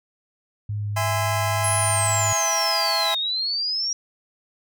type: tone with vibrato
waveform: sine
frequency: 103.83 Hz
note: G#2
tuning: in tune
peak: -24 dBFS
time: 0.69-2.33 s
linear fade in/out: 5 ms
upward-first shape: triangle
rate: 3.6 Hz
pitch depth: 10 cents each way
type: chord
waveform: sawtooth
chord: E augmented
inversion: none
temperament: just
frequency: 659.3 / 824.1 / 1030.1 Hz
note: E5 / G#5 / B#5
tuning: 0 / -14 / -27 cents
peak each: -23 dBFS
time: 0.96-3.15 s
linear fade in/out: 10 ms
type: exponential two-way sweep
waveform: sine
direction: down then up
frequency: 10920 to 3668 to 5700 Hz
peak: -22 dBFS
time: 1.64-3.93 s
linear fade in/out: 2 ms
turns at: 3.18 s
effects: none